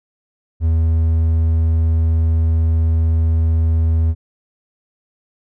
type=tone; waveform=triangle; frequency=81.1 Hz; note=E2; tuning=28 cents flat; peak=-10 dBFS; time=0.6-4.15 s; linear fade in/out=50 ms; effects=none